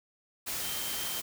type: tone in noise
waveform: sine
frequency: 3136 Hz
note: G7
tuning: in tune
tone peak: -41 dBFS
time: 0.62-1.21 s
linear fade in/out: 20 ms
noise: white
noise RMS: -35 dBFS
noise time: 0.46-1.22 s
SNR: -9 dB
effects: none